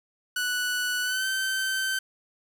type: tone with pitch glide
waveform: sawtooth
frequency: 1480 to 1543.7 Hz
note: F#6 to G6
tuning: 0 to -27 cents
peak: -22 dBFS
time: 0.36-1.99 s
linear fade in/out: 5 ms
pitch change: +73 cents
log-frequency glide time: 1.02-1.26 s
effects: 8-bit